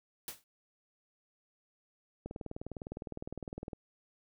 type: noise with exponential decay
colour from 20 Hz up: white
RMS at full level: -38 dBFS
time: 0.28-0.44 s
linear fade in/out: 1 ms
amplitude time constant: 33 ms
type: click train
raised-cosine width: 2 ms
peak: -27 dBFS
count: 30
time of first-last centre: 2.26-3.732 s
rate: 19.7 Hz
effects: none